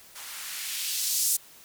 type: noise with band-pass filter sweep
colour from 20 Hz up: violet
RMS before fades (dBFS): -30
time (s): 0.15-1.37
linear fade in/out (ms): 10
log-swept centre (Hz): 830 to 7700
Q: 1.1
effects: white hiss -52 dBFS RMS until 1.64 s